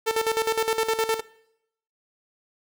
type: tone with tremolo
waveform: sawtooth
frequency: 446.3 Hz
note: A4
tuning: 25 cents sharp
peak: -16 dBFS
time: 0.06-1.21 s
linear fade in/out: 20 ms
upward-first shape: square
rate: 9.7 Hz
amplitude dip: 70%
effects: noise-tail reverb RT60 0.8 s tail -21 dB re dry